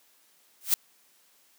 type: noise with exponential growth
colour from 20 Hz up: blue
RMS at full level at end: -18 dBFS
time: 0.61-0.74 s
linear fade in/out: 1 ms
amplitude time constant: 27 ms
effects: white hiss -63 dBFS RMS until 1.58 s + high-pass 200 Hz 12 dB/octave